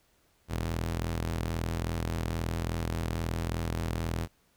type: ring-modulated tone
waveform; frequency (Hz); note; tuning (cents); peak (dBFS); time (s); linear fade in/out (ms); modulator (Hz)
sawtooth; 82.41; E2; 0; -23; 0.48-4.28; 50; 21.8
effects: pink hiss -68 dBFS RMS until 4.56 s